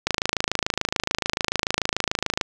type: click train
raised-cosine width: 0.2 ms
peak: -3 dBFS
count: 64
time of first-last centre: 0.07-2.412 s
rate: 26.9 Hz
effects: none